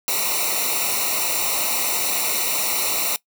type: noise with comb filter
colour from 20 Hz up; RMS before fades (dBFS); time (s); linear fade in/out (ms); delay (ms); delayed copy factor
white; -22; 0.08-3.16; 0; 0.61; -0.95
effects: noise-tail reverb RT60 0.1 s tail -20 dB re dry